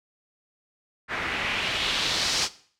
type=noise with low-pass filter sweep; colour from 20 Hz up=white; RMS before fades=-27 dBFS; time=1.08-2.49 s; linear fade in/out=50 ms; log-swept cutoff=1800 to 5600 Hz; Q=2.1; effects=noise-tail reverb RT60 0.5 s tail -17 dB re dry